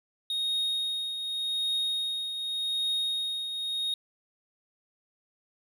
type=tone with tremolo; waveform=triangle; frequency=3729 Hz; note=A#7; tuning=in tune; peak=-24 dBFS; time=0.3-3.94 s; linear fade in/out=2 ms; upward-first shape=triangle; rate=0.86 Hz; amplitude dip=55%; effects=none